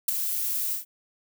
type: noise with ADSR envelope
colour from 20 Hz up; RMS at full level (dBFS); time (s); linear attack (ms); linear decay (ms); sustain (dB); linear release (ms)
violet; -20; 0.08-0.85; 5; 13; -8; 130
effects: none